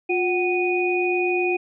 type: tone cluster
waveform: sine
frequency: 356.2 / 748 / 2473 Hz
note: F4 / F#5 / D#7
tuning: +34 / +19 / -11 cents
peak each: -21 / -28 / -24 dBFS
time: 0.09-1.57 s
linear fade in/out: 10 ms
effects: none